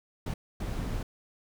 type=noise bursts at uneven times; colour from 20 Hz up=brown; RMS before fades=-33 dBFS; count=2; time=0.26-0.34 / 0.6-1.03 s; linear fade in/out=5 ms; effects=none